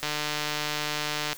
click train, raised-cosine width 0.2 ms, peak -11 dBFS, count 196, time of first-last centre 0.03-1.33 s, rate 150 Hz, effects white hiss -44 dBFS RMS until 1.37 s

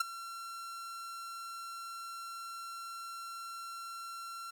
45% pulse tone with ADSR envelope, 1361 Hz, F6, 45 cents flat, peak -25 dBFS, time 0-4.51 s, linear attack 7 ms, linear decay 14 ms, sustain -17 dB, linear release 11 ms, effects 11-bit

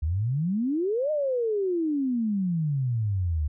sine exponential two-way sweep, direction up then down, 72.2 to 622.3 to 72.2 Hz, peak -23 dBFS, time 0.02-3.48 s, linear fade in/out 10 ms, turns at 1.11 s, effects none

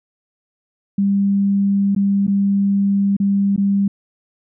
sine tone with dropouts, 198.7 Hz, G3, 24 cents sharp, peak -13 dBFS, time 0.98-3.88 s, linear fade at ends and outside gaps 5 ms, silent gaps 1.95-1.962 / 2.268-2.278 / 3.167-3.2 / 3.563-3.577 s, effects none

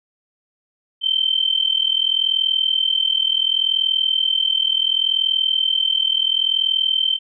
sine tone with amplitude modulation, 3107 Hz, G7, 16 cents flat, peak -12 dBFS, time 1.01-7.19 s, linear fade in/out 50 ms, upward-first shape sine, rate 40.7 Hz, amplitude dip 85%, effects none

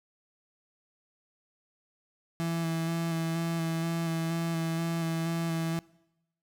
35% pulse tone with vibrato, 165.3 Hz, E3, 5 cents sharp, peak -27 dBFS, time 2.4-5.79 s, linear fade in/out 0 ms, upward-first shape square, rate 2.1 Hz, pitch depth 14 cents each way, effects noise-tail reverb RT60 0.9 s tail -23 dB re dry

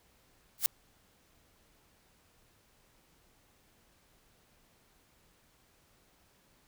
blue noise with exponential growth, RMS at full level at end -22 dBFS, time 0.58-0.66 s, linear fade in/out 0 ms, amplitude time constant 17 ms, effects pink hiss -67 dBFS RMS until 6.67 s

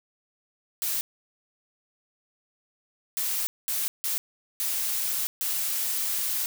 blue noise bursts at uneven times, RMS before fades -28 dBFS, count 6, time 0.82-1.01 / 3.17-3.47 / 3.68-3.88 / 4.04-4.18 / 4.6-5.27 / 5.41-6.46 s, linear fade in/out 0 ms, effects none

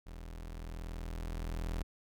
35% pulse tone with level ramp, 41.2 Hz, E1, in tune, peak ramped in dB -43 to -32 dBFS, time 0.06-1.83 s, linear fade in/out 10 ms, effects none

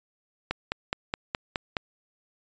click train, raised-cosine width 0.3 ms, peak -11 dBFS, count 7, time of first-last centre 0.51-1.768 s, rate 4.77 Hz, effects resampled to 16000 Hz

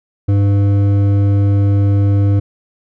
triangle tone with hard clipping, 100.2 Hz, G2, 38 cents sharp, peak -11 dBFS, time 0.28-2.4 s, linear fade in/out 10 ms, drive 13 dB, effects none

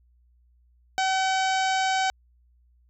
harmonic tone, 761 Hz, F#5, 48 cents sharp, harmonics 1 / 2 / 3 / 4 / 5 / 6 / 7 / 8 / 9 / 10, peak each -23 / -29 / -33 / -35 / -37 / -39 / -40 / -41 / -42 / -43 dBFS, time 0.98-2.1 s, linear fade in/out 0 ms, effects added 60 Hz sine -58 dBFS peak until 2.89 s

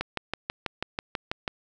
click train, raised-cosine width 0.3 ms, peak -12 dBFS, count 10, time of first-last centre 0.01-1.478 s, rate 6.13 Hz, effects none

